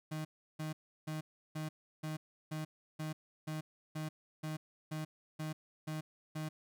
35% pulse tone bursts, 155.56 Hz, D#3, in tune, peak -36 dBFS, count 14, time 0.11-6.49 s, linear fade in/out 10 ms, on 140 ms, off 340 ms, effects none

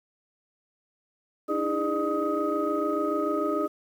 sine tone cluster, 297.1 / 323.9 / 409.3 / 603 / 1258 Hz, D4 / E4 / G#4 / D5 / D#6, +20 / -30 / -25 / +46 / +19 cents, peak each -30 dBFS, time 1.48-3.68 s, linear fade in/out 20 ms, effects tanh soft clip ceiling -15 dBFS + 9-bit

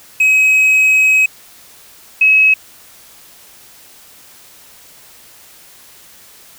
triangle / sine tone pair in turn, 2545 / 2563 Hz, D#7 / E7, +39 / -49 cents, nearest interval unison, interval 12 cents, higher second, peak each -6 dBFS, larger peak neither, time 0.2-1.26 / 2.21-2.54 s, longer first, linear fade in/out 5 ms, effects white hiss -42 dBFS RMS until 6.58 s

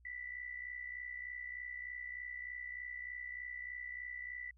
sine tone with amplitude modulation, 1975.5 Hz, B6, in tune, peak -39 dBFS, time 0.05-4.51 s, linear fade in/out 5 ms, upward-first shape sine, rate 63.3 Hz, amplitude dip 70%, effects added 60 Hz sine -62 dBFS peak until 4.57 s

